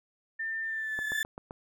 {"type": "tone with pitch glide", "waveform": "sine", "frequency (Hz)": [1795, 1722.9], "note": ["A6", "A6"], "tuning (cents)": [34, -37], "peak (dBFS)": -31, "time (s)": [0.39, 1.23], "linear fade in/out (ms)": 10, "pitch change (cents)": -71, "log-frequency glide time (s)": [0.68, 1.05]}
{"type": "tone with exponential growth", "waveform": "35% pulse", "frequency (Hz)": 1760, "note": "A6", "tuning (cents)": 0, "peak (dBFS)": -26, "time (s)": [0.63, 1.23], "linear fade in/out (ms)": 1, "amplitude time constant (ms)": 130}
{"type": "click train", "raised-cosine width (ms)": 1, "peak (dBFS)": -26, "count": 5, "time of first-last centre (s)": [0.99, 1.509], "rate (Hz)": 7.71}
{"effects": []}